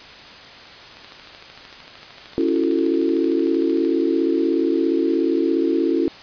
click train, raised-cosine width 0.2 ms, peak -23 dBFS, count 39, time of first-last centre 0.97-3.849 s, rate 13.2 Hz
sine chord, F# minor seventh, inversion second, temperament just, 277.5 / 333 / 370 / 444 Hz, C#4 / E4 / F#4 / A4, +2 / +18 / 0 / +16 cents, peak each -22 / -19 / -24 / -25 dBFS, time 2.38-6.08 s, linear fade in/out 0 ms
effects white hiss -40 dBFS RMS until 6.22 s + resampled to 11025 Hz

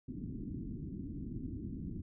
white low-pass noise, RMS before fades -42 dBFS, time 0.08-2.02 s, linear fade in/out 5 ms, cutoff 310 Hz, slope 48 dB/octave, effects none

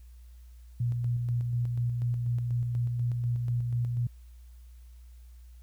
sine tone with tremolo, 120.3 Hz, B2, 45 cents flat, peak -25 dBFS, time 0.8-4.07 s, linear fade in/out 5 ms, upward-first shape square, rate 4.1 Hz, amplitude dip 30%, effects added 60 Hz sine -47 dBFS peak until 5.62 s + white hiss -68 dBFS RMS until 5.62 s

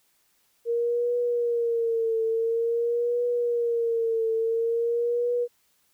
sine tone with vibrato, 466.2 Hz, A#4, in tune, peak -22 dBFS, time 0.65-5.48 s, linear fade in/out 50 ms, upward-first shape triangle, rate 0.48 Hz, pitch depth 70 cents each way, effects white hiss -67 dBFS RMS until 5.93 s

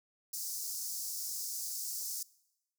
pink high-pass noise, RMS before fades -39 dBFS, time 0.33-2.23 s, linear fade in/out 5 ms, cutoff 5000 Hz, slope 48 dB/octave, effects noise-tail reverb RT60 0.9 s tail -22 dB re dry

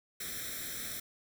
white noise with comb filter, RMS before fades -40 dBFS, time 0.2-1 s, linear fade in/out 5 ms, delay 0.53 ms, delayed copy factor +0.95, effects none

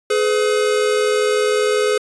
square tone pair together, 423.6 / 503.7 Hz, G#4 / B4, +34 / +34 cents, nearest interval minor third, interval 300 cents, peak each -17 / -20 dBFS, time 0.1-1.98 s, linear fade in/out 5 ms, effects resampled to 24000 Hz

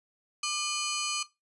15% pulse ring-modulated tone, 1818 Hz, A#6, 44 cents flat, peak -19 dBFS, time 0.43-1.23 s, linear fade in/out 5 ms, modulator 626 Hz, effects noise-tail reverb RT60 0.2 s tail -17 dB re dry + resampled to 24000 Hz

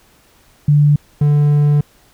sine / triangle tone pair in turn, 146.83 / 146.83 Hz, D3 / D3, 0 / 0 cents, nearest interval unison, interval 0 cents, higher neither, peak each -7 dBFS, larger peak neither, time 0.68-0.96 / 1.21-1.81 s, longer second, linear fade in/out 5 ms, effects pink hiss -51 dBFS RMS until 2.13 s

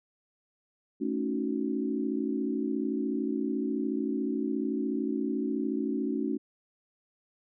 sine chord, D# half-diminished seventh, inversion second, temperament equal, 220 / 277.2 / 311.1 / 370 Hz, A3 / C#4 / D#4 / F#4, 0 / 0 / 0 / 0 cents, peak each -33 / -31 / -35 / -35 dBFS, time 1-6.38 s, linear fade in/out 20 ms, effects none

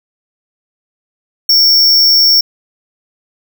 square tone, 5470 Hz, F8, 37 cents flat, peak -6 dBFS, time 1.49-2.41 s, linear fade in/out 5 ms, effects none

